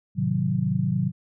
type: chord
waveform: sine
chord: A diminished seventh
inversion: none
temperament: equal with one note detuned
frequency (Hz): 107.86 / 130.81 / 155.56 / 185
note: A2 / C3 / Eb3 / Gb3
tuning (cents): -34 / 0 / 0 / 0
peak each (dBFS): -30 / -26 / -27 / -25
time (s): 0.15-1.12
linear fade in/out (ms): 50
effects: none